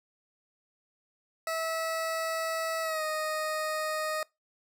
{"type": "tone with pitch glide", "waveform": "20% pulse", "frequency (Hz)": [650, 621], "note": ["E5", "D#5"], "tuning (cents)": [-24, -3], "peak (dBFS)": -25, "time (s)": [1.47, 4.23], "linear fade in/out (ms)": 2, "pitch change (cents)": -79, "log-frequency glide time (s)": [2.82, 3.03], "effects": ["noise-tail reverb RT60 0.2 s tail -23 dB re dry"]}